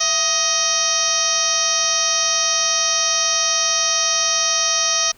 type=harmonic tone with a mistuned harmonic; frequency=627 Hz; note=D#5; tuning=13 cents sharp; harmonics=1 / 2 / 3 / 4 / 5 / 6 / 7 / 8 / 9 / 10; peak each=-29 / -26 / -29 / -30 / -27 / -27 / -28 / -28 / -19 / -24 dBFS; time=0-5.12 s; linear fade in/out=10 ms; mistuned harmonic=1; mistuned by=+110 cents; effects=pink hiss -51 dBFS RMS until 5.17 s

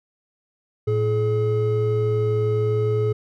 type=tone pair together; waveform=triangle; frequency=112.59 / 425.1 Hz; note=A2 / G#4; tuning=+40 / +40 cents; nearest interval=octave + major seventh; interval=2300 cents; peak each=-19 dBFS; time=0.87-3.13 s; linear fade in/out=10 ms; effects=none

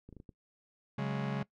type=clicks; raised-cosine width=3 ms; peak=-37 dBFS; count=5; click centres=0.09 / 0.127 / 0.167 / 0.201 / 0.292 s
type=chord; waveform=45% pulse; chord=C# suspended fourth; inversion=none; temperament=just; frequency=138.59 / 184.79 / 207.9 Hz; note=C#3 / F#3 / G#3; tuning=0 / -2 / +2 cents; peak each=-35 / -40 / -38 dBFS; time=0.98-1.43 s; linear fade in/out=5 ms
effects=noise-tail reverb RT60 0.1 s tail -20 dB re dry + low-pass 3000 Hz 12 dB/octave

